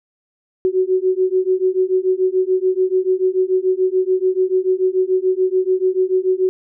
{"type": "beating tone pair", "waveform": "sine", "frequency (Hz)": [369.3, 376.2], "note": ["F#4", "F#4"], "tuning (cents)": [-3, 29], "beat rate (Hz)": 6.9, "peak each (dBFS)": [-17, -17], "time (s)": [0.65, 6.49], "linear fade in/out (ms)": 0, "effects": []}